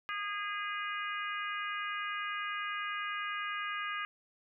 harmonic tone, 410 Hz, G#4, 22 cents flat, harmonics 3 / 4 / 5 / 6 / 7, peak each -38 / -40 / -42 / -44 / -45 dBFS, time 0.09-4.05 s, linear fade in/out 0 ms, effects none

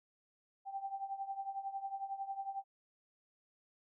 sine tone with tremolo, 784 Hz, G5, in tune, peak -35 dBFS, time 0.65-2.64 s, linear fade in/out 50 ms, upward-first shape triangle, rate 11 Hz, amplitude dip 85%, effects none

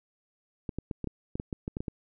clicks, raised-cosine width 3 ms, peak -20 dBFS, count 12, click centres 0.692 / 0.786 / 0.912 / 1.043 / 1.073 / 1.355 / 1.399 / 1.528 / 1.679 / 1.769 / 1.805 / 1.882 s, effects none

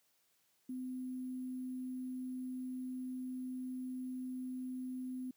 sine tone with sample-and-hold, 255.5 Hz, C4, 41 cents flat, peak -39 dBFS, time 0.69-5.31 s, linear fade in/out 5 ms, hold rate 11025 Hz, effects white hiss -75 dBFS RMS until 5.36 s + high-pass 100 Hz 12 dB/octave

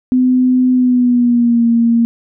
sine tone with pitch glide, 253.7 to 232.6 Hz, B3 to A#3, +47 to -4 cents, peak -8 dBFS, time 0.12-2.05 s, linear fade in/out 0 ms, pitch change -151 cents, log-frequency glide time 0.72-1.66 s, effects none

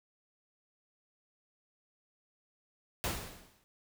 pink noise with exponential decay, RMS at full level -32 dBFS, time 3.04-3.64 s, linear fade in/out 0 ms, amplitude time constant 130 ms, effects none

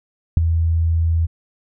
sine tone with ADSR envelope, 82.41 Hz, E2, in tune, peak -4 dBFS, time 0.37-1.27 s, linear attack 3 ms, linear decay 10 ms, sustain -10 dB, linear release 22 ms, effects none

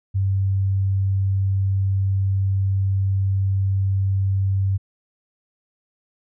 sine tone, 97 Hz, G2, 18 cents flat, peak -17 dBFS, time 0.14-4.78 s, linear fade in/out 20 ms, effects none

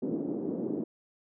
white band-pass noise, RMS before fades -33 dBFS, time 0.02-0.84 s, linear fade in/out 5 ms, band 210 to 360 Hz, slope 24 dB/octave, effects none

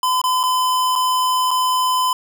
square tone with dropouts, 1016 Hz, B5, 49 cents sharp, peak -16 dBFS, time 0.03-2.13 s, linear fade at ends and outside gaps 2 ms, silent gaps 0.216-0.239 / 0.432-0.436 / 0.955-0.959 / 1.508-1.512 s, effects none

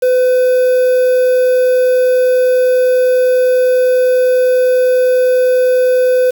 triangle tone with quantisation, 505 Hz, B4, 39 cents sharp, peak -6 dBFS, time 0.02-6.31 s, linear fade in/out 10 ms, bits 5, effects none

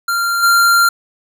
square tone with level steps, 1386 Hz, F6, 14 cents flat, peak -15 / -9 dBFS, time 0.08-0.89 s, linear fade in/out 5 ms, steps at 0.42 s, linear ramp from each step 20 ms, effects none

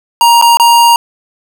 square tone with dropouts, 939 Hz, A#5, 12 cents sharp, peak -4 dBFS, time 0.21-0.96 s, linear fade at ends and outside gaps 1 ms, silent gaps 0.414-0.423 / 0.571-0.598 s, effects none

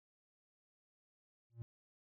triangle tone with exponential growth, 117.1 Hz, A#2, 8 cents sharp, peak -37 dBFS, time 1.5-1.62 s, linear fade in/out 0 ms, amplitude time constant 25 ms, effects none

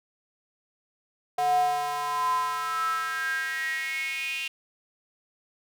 square tone with high-pass filter sweep, 145.7 Hz, D3, 13 cents flat, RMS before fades -28 dBFS, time 1.38-4.48 s, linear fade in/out 5 ms, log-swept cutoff 670 to 2700 Hz, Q 9.5, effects none

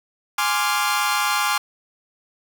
sawtooth chord, D half-diminished seventh, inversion second, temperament equal, 830.6 / 1046.5 / 1174.7 / 1396.9 Hz, Ab5 / C6 / D6 / F6, 0 / 0 / 0 / 0 cents, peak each -21 dBFS, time 0.38-1.58 s, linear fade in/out 5 ms, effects none

